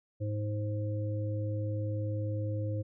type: harmonic tone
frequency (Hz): 105.1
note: G#2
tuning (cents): +21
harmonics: 1 / 3 / 5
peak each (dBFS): -31 / -41 / -40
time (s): 0.2-2.83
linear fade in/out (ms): 20
effects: none